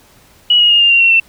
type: tone with pitch steps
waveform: sine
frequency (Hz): 2922 / 2882 / 2842 / 2803 / 2764 / 2726 / 2689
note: F#7 / F#7 / F7 / F7 / F7 / F7 / E7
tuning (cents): -22 / -46 / +30 / +6 / -19 / -43 / +34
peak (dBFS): -6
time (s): 0.5-1.2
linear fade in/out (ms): 5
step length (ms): 100
effects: pink hiss -47 dBFS RMS until 1.28 s